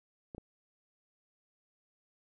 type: clicks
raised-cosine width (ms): 2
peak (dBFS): -30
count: 2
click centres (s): 0.348 / 0.381
effects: none